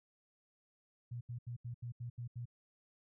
sine tone bursts, 120 Hz, B2, 49 cents flat, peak -40 dBFS, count 8, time 1.11-2.456 s, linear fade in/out 10 ms, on 100 ms, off 78 ms, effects none

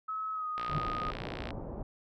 sine tone with pitch glide, 1287 to 1244.6 Hz, E6 to D#6, -42 to 0 cents, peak -33 dBFS, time 0.08-1.11 s, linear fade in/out 10 ms, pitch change -58 cents, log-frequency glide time 0.33-0.47 s
click train, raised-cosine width 0.3 ms, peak -23 dBFS, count 56, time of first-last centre 0.58-1.506 s, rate 59.4 Hz
sine tone with exponential growth, 150.6 Hz, D3, 44 cents sharp, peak -25 dBFS, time 0.66-0.78 s, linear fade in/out 2 ms, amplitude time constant 26 ms
pink low-pass noise, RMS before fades -40 dBFS, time 0.69-1.83 s, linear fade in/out 5 ms, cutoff 840 Hz, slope 24 dB/octave
effects none

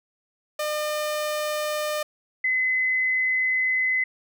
sawtooth / sine tone pair in turn, 604 / 2032 Hz, D5 / B6, +48 / +49 cents, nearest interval octave + major sixth, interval 2101 cents, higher second, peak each -21 / -20 dBFS, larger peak second, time 0.59-2.03 / 2.44-4.04 s, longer second, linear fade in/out 5 ms, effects none

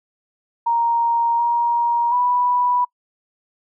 sine tone with pitch steps, 934 / 944 / 983 Hz, A#5 / A#5 / B5, +3 / +22 / -8 cents, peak -15 dBFS, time 0.66-2.85 s, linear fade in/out 10 ms, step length 730 ms, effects noise-tail reverb RT60 0.1 s tail -26 dB re dry

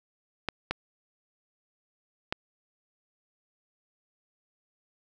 clicks, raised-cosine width 0.3 ms, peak -12 dBFS, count 3, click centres 0.487 / 0.71 / 2.325 s, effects none

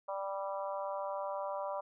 harmonic tone with a mistuned harmonic, 196 Hz, G3, in tune, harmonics 3 / 4 / 5 / 6 / 7, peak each -38 / -43 / -41 / -45 / -53 dBFS, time 0.08-1.81 s, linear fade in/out 10 ms, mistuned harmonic 7, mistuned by -18 cents, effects none

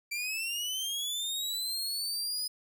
sawtooth linear sweep, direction up, 2331 to 5010 Hz, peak -29 dBFS, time 0.11-2.48 s, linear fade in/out 10 ms, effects none

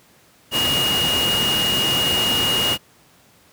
sine tone in noise, 2865 Hz, F7, 44 cents sharp, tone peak -18 dBFS, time 0.51-2.78 s, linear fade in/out 50 ms, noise pink, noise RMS -23 dBFS, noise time 0.51-2.78 s, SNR +2 dB, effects pink hiss -53 dBFS RMS until 3.52 s + high-pass 100 Hz 12 dB/octave

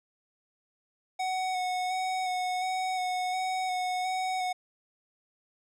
square tone with vibrato, 740 Hz, F#5, in tune, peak -29 dBFS, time 1.19-4.53 s, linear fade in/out 10 ms, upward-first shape square, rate 1.4 Hz, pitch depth 16 cents each way, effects low-pass 8000 Hz 12 dB/octave

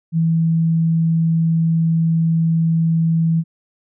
sine tone, 163.8 Hz, E3, 11 cents flat, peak -13 dBFS, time 0.12-3.44 s, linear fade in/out 50 ms, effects none

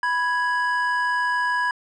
triangle tone pair together, 987.8 / 1661.2 Hz, B5 / G#6, 0 / 0 cents, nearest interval major sixth, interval 900 cents, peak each -21 dBFS, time 0.03-1.71 s, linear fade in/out 2 ms, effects resampled to 22050 Hz

